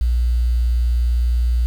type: tone with quantisation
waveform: sine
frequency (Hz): 59.6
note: A#1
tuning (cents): +39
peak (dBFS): -14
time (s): 0.01-1.66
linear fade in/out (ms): 0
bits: 7
effects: none